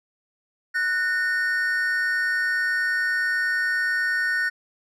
triangle tone pair together, 1480 / 1829.2 Hz, F#6 / A#6, 0 / -33 cents, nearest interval major third, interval 367 cents, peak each -22 dBFS, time 0.74-4.5 s, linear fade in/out 20 ms, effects none

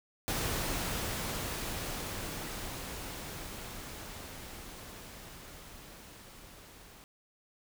pink noise with level ramp, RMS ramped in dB -33 to -54 dBFS, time 0.28-7.04 s, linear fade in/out 0 ms, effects none

